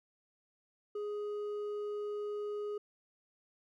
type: tone with hard clipping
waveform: sine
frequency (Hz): 415.6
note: G#4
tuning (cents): +1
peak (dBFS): -37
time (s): 0.95-2.78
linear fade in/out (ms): 5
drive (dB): 4
effects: none